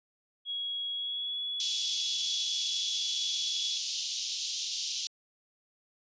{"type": "tone with pitch glide", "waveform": "sine", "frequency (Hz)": [3320, 3386], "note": ["G#7", "G#7"], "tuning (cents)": [-1, 33], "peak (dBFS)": -32, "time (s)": [0.45, 3.81], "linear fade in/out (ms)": 50, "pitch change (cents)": 34, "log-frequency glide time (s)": [0.92, 1.39]}
{"type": "band-pass noise", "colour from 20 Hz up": "white", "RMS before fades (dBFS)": -35, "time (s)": [1.6, 5.07], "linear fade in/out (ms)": 0, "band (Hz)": [3000, 6400], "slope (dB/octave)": 48}
{"effects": ["resampled to 16000 Hz"]}